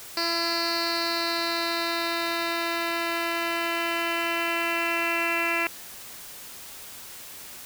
10% pulse tone with low-pass filter sweep, 336.9 Hz, E4, 38 cents sharp, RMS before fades -27 dBFS, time 0.17-5.67 s, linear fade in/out 2 ms, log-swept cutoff 4600 to 2600 Hz, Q 6.8, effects white hiss -42 dBFS RMS until 7.65 s

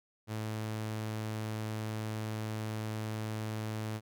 sawtooth tone, 108.8 Hz, A2, 19 cents flat, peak -31 dBFS, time 0.27-4.01 s, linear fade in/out 50 ms, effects none

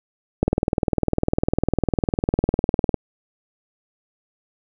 click train, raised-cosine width 2 ms, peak -4 dBFS, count 51, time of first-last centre 0.43-2.943 s, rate 19.9 Hz, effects none

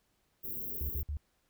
white band-stop noise, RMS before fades -39 dBFS, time 0.43-1.03 s, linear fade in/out 20 ms, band 480 to 13000 Hz, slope 96 dB/octave
sine tone bursts, 73.42 Hz, D2, in tune, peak -33 dBFS, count 3, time 0.81-1.17 s, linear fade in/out 0 ms, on 82 ms, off 57 ms
effects pink hiss -75 dBFS RMS until 1.49 s

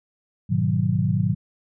sine chord, G# minor seventh, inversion none, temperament equal, 103.83 / 123.47 / 155.56 / 185 Hz, G#2 / B2 / D#3 / F#3, 0 / 0 / 0 / 0 cents, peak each -24 dBFS, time 0.49-1.35 s, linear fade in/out 20 ms, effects none

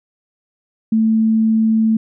sine tone, 221.5 Hz, A3, 12 cents sharp, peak -11 dBFS, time 0.92-1.97 s, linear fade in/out 5 ms, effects none

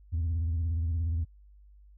sine tone with vibrato, 82.41 Hz, E2, in tune, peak -24 dBFS, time 0.12-1.25 s, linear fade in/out 20 ms, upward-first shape square, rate 17 Hz, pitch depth 80 cents each way, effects tanh soft clip ceiling -25 dBFS + added 50 Hz sine -52 dBFS peak until 1.97 s

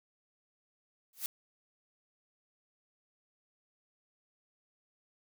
blue noise with exponential growth, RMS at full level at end -31 dBFS, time 1.13-1.26 s, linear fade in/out 1 ms, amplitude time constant 28 ms, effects none

